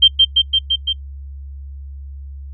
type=tone with echo; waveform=sine; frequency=3149 Hz; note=G7; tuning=7 cents sharp; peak=-4 dBFS; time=0.02-0.08 s; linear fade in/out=10 ms; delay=170 ms; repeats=5; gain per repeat=-2 dB; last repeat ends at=0.93 s; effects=noise-tail reverb RT60 0.1 s tail -26 dB re dry + added 69 Hz sine -29 dBFS peak until 2.53 s